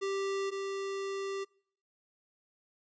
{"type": "tone pair in turn", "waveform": "square", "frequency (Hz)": [392, 392], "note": ["G4", "G4"], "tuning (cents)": [0, 0], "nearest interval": "unison", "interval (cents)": 0, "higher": "neither", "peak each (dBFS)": [-32, -35], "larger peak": "first", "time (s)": [[0.01, 0.51], [0.51, 1.45]], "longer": "second", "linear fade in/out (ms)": 20, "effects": ["noise-tail reverb RT60 0.6 s tail -26 dB re dry", "resampled to 16000 Hz"]}